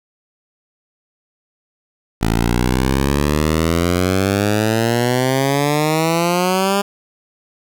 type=exponential sweep; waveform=10% pulse; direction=up; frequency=54.3 to 202 Hz; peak=-6 dBFS; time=2.21-6.82 s; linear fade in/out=10 ms; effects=none